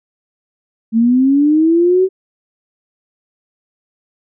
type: linear sweep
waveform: sine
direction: up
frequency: 220 to 383.1 Hz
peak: -8 dBFS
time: 0.92-2.09 s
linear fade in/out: 50 ms
effects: none